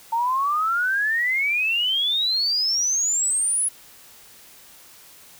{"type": "exponential sweep", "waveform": "sine", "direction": "up", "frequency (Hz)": [899, 10548], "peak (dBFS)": -19, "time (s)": [0.12, 3.69], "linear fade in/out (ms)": 10, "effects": ["white hiss -48 dBFS RMS until 5.39 s"]}